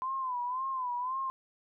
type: tone with vibrato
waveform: sine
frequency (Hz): 1019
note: C6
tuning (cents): -46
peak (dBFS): -31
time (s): 0.02-1.3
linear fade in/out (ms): 0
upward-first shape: sine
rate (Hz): 1.9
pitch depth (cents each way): 89
effects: none